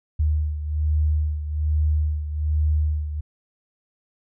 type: beating tone pair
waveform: sine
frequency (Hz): 75.9 / 77.1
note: D#2 / D#2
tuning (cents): -42 / -15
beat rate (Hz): 1.2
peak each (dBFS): -20 / -26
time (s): 0.19-3.21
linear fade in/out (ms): 10
effects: none